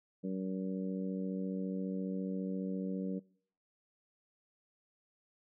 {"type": "harmonic tone", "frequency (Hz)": 94.6, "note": "F#2", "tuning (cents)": 39, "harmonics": [2, 3, 4, 5, 6], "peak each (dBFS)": [-36, -41, -48, -44, -50], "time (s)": [0.23, 3.2], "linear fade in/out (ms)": 20, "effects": ["noise-tail reverb RT60 0.6 s tail -25 dB re dry"]}